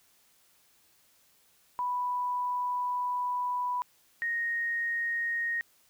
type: tone pair in turn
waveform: sine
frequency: 987.8 / 1864.7 Hz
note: B5 / A#6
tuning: 0 / 0 cents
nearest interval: major seventh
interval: 1100 cents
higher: second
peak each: -28 dBFS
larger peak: neither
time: 1.79-3.82 / 4.22-5.61 s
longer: first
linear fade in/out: 0 ms
effects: white hiss -65 dBFS RMS until 5.89 s